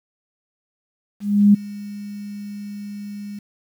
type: tone with ADSR envelope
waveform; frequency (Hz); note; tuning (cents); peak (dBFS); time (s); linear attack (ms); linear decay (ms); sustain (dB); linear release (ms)
sine; 204.4; G#3; -27; -7; 1.2-3.39; 340; 10; -22; 4
effects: 8-bit